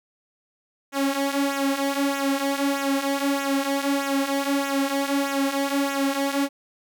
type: tone with flanger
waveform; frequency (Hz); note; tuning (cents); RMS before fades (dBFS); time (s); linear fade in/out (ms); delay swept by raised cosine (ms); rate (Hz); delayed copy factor
sawtooth; 277.2; C#4; 0; -24; 0.92-6.49; 50; 0.21 to 4.41; 1.6; -0.7
effects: none